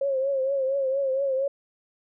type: tone with vibrato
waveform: sine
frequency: 540 Hz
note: C#5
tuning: 45 cents flat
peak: -22 dBFS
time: 0.01-1.48 s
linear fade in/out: 5 ms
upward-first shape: triangle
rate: 4.3 Hz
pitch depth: 74 cents each way
effects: none